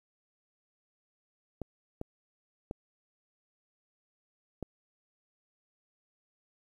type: clicks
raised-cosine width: 2 ms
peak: -23 dBFS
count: 4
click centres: 1.617 / 2.014 / 2.711 / 4.627 s
effects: 10-bit